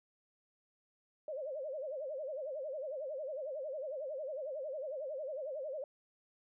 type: tone with vibrato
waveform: sine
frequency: 570 Hz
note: C#5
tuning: 48 cents sharp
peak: -38 dBFS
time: 1.28-5.84 s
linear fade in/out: 2 ms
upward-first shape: sine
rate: 11 Hz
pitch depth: 180 cents each way
effects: none